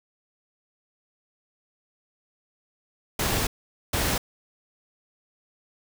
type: noise bursts at uneven times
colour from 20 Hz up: pink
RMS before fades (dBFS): -25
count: 2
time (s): 3.19-3.47 / 3.93-4.18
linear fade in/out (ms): 5
effects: none